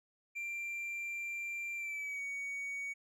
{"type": "tone with pitch glide", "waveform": "triangle", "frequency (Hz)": [2366, 2250], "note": ["D7", "C#7"], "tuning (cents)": [12, 25], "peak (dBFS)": -36, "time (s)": [0.35, 2.94], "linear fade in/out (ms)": 20, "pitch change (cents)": -87, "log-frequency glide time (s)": [1.76, 2.21], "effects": []}